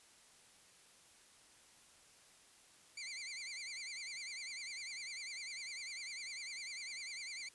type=tone with vibrato; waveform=20% pulse; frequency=2200 Hz; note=C#7; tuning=14 cents flat; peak=-39 dBFS; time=2.97-7.49 s; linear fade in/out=5 ms; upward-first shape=sine; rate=10 Hz; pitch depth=140 cents each way; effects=white hiss -64 dBFS RMS until 7.54 s + resampled to 24000 Hz